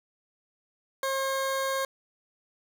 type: tone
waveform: 20% pulse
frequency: 537 Hz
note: C5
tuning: 45 cents sharp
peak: -22 dBFS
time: 1.03-1.85 s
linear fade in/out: 2 ms
effects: none